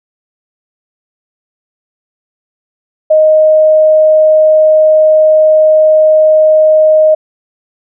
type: tone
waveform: sine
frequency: 622.3 Hz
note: D#5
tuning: in tune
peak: -3 dBFS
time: 3.1-7.15 s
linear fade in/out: 10 ms
effects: none

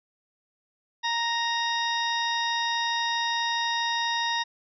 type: harmonic tone with a mistuned harmonic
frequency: 932.3 Hz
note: A#5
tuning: in tune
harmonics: 1 / 2 / 3 / 4 / 5 / 6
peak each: -28 / -30 / -39 / -30 / -41 / -37 dBFS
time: 1.03-4.44 s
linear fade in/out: 20 ms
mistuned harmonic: 5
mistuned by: +120 cents
effects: none

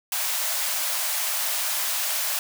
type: high-pass noise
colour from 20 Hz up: white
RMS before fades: -26 dBFS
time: 0.12-2.39 s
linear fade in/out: 2 ms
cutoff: 560 Hz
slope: 96 dB/octave
effects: none

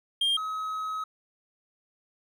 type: tone pair in turn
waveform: triangle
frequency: 3206 / 1275.6 Hz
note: G7 / D#6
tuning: +38 / +43 cents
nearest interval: octave + major third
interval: 1595 cents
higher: first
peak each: -21 / -28 dBFS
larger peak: first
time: 0.21-0.37 / 0.37-1.04 s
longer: second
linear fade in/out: 5 ms
effects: none

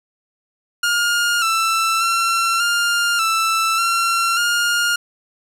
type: tone with pitch steps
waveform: sawtooth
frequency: 1417 / 1331 / 1356 / 1404 / 1326 / 1364 / 1416 Hz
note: F6 / E6 / E6 / F6 / E6 / F6 / F6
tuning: +25 / +16 / +49 / +9 / +10 / -41 / +23 cents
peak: -12 dBFS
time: 0.83-4.96 s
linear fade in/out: 5 ms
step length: 590 ms
effects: low-pass 12000 Hz 12 dB/octave + 8-bit

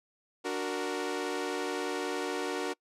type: chord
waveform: sawtooth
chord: D augmented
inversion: none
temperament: equal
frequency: 293.7 / 370 / 466.2 Hz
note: D4 / F#4 / A#4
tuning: 0 / 0 / 0 cents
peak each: -33 / -31 / -32 dBFS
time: 0.44-2.74 s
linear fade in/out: 20 ms
effects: noise-tail reverb RT60 0.1 s tail -25 dB re dry + low-pass 9000 Hz 12 dB/octave

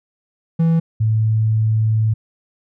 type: tone pair in turn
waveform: triangle / sine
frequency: 164.6 / 109.86 Hz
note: E3 / A2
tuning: -2 / -2 cents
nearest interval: perfect fifth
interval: 700 cents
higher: first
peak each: -10 / -13 dBFS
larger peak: first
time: 0.59-0.8 / 1-2.14 s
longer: second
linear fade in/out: 10 ms
effects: none

